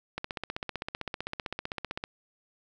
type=click train; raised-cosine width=0.3 ms; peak=-17 dBFS; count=30; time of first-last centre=0.18-2.039 s; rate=15.6 Hz; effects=none